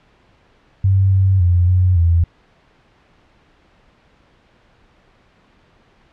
sine tone with pitch steps, 96.4 / 95.6 / 88.2 / 91.3 / 84.4 Hz, G2 / G2 / F2 / F#2 / E2, -28 / -43 / +18 / -23 / +41 cents, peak -10 dBFS, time 0.84-2.24 s, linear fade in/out 5 ms, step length 280 ms, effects pink hiss -54 dBFS RMS until 6.12 s + low-pass 3000 Hz 12 dB/octave

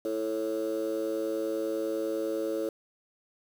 sine chord, A major, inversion second, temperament just, 330 / 440 / 550 Hz, E4 / A4 / C#5, +2 / 0 / -14 cents, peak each -31 dBFS, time 0.05-2.69 s, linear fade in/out 2 ms, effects tanh soft clip ceiling -23 dBFS + 8-bit

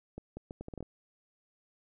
accelerating click train, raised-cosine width 2 ms, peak -28 dBFS, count 9, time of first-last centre 0.18-0.827 s, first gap 190 ms, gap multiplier 0.73, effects none

